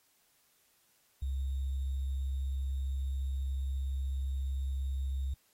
sine tone with sample-and-hold, 67.1 Hz, C2, 44 cents sharp, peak -31 dBFS, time 1.22-5.34 s, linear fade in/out 5 ms, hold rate 3675 Hz, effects white hiss -70 dBFS RMS until 5.53 s + AAC 48 kbps

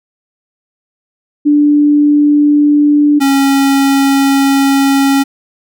sine / square tone pair in turn, 293.7 / 274.8 Hz, D4 / C#4, 0 / -15 cents, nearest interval minor second, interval 115 cents, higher first, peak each -5 / -8 dBFS, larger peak first, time 1.45-3.2 / 3.2-5.24 s, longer second, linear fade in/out 20 ms, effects none

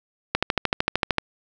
click train, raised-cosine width 0.3 ms, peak -3 dBFS, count 12, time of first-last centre 0.35-1.183 s, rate 13.2 Hz, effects none

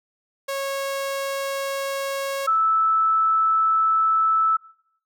sawtooth / sine tone pair in turn, 549 / 1312.2 Hz, C#5 / E6, -17 / -8 cents, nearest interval octave + minor third, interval 1509 cents, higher second, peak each -21 / -16 dBFS, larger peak second, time 0.48-2.47 / 2.47-4.57 s, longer second, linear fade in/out 10 ms, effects noise-tail reverb RT60 0.7 s tail -21 dB re dry

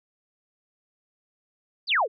sine exponential sweep, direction down, 5070 to 380 Hz, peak -19 dBFS, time 1.87-2.08 s, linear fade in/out 50 ms, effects none

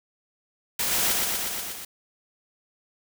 white noise with echo, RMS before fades -26 dBFS, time 0.79-1.13 s, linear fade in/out 5 ms, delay 120 ms, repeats 6, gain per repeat -2 dB, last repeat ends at 1.85 s, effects none

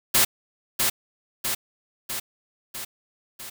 white noise with echo, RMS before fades -18 dBFS, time 0.14-0.25 s, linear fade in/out 10 ms, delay 650 ms, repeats 5, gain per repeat -4 dB, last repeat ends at 3.5 s, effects none

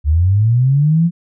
sine linear sweep, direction up, 70.2 to 174.61 Hz, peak -9 dBFS, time 0.04-1.11 s, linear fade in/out 50 ms, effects none

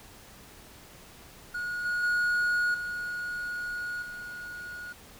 triangle tone with level steps, 1447 Hz, F#6, 39 cents flat, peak -29 / -25 / -22 / -30 / -36 dBFS, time 1.54-4.93 s, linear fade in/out 10 ms, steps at 1.85 / 2.03 / 2.74 / 4.02 s, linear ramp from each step 5 ms, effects pink hiss -51 dBFS RMS until 5.19 s

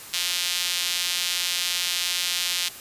sawtooth tone with high-pass filter, 177.3 Hz, F3, 26 cents sharp, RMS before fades -26 dBFS, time 0.13-2.69 s, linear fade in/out 10 ms, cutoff 3400 Hz, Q 1.5, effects white hiss -41 dBFS RMS until 2.8 s + resampled to 32000 Hz

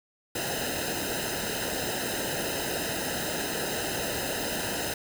pink noise with comb filter, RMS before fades -31 dBFS, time 0.35-4.94 s, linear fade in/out 5 ms, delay 0.88 ms, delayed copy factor -0.9, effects none

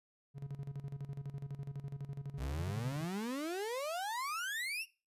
triangle tone with tremolo, 140 Hz, C#3, 18 cents sharp, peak -36 dBFS, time 0.34-3.07 s, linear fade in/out 50 ms, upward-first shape square, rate 12 Hz, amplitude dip 70%
35% pulse exponential sweep, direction up, 58.27 to 2855 Hz, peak -35 dBFS, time 2.37-4.86 s, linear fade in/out 50 ms
effects noise-tail reverb RT60 0.3 s tail -19 dB re dry + resampled to 32000 Hz

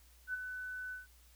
sine tone with ADSR envelope, 1500 Hz, F#6, 23 cents sharp, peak -33 dBFS, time 0.27-1.07 s, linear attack 67 ms, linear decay 21 ms, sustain -7 dB, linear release 150 ms, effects added 60 Hz sine -61 dBFS peak until 1.35 s + white hiss -66 dBFS RMS until 1.35 s

